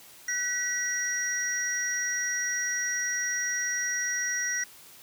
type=tone cluster; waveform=sine; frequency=1507 / 1938 / 5730 Hz; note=F#6 / B6 / F8; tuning=+31 / -33 / +44 cents; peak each=-36 / -30 / -30 dBFS; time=0.28-4.64 s; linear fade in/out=5 ms; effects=white hiss -51 dBFS RMS until 5.02 s + high-pass 60 Hz 12 dB/octave